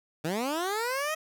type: linear sweep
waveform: 15% pulse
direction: up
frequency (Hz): 146.8 to 640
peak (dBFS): -22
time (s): 0.24-1.15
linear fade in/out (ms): 10
effects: none